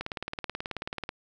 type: click train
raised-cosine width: 0.3 ms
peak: -17 dBFS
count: 21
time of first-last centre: 0.01-1.091 s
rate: 18.5 Hz
effects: none